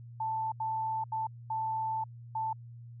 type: tone bursts at uneven times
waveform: sine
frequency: 883 Hz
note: A5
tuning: 6 cents sharp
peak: -30 dBFS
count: 5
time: 0.2-0.52 / 0.6-1.04 / 1.12-1.27 / 1.5-2.04 / 2.35-2.53 s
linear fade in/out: 5 ms
effects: added 118 Hz sine -45 dBFS peak until 3 s